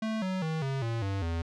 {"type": "tone with pitch steps", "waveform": "square", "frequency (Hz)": [220, 187.15, 159.2, 135.43, 115.2, 98, 83.36], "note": ["A3", "F#3", "D#3", "C#3", "A#2", "G2", "E2"], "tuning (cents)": [0, 20, 40, -40, -20, 0, 20], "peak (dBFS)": -30, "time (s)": [0.02, 1.42], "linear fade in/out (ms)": 5, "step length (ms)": 200, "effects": ["low-pass 5000 Hz 12 dB/octave"]}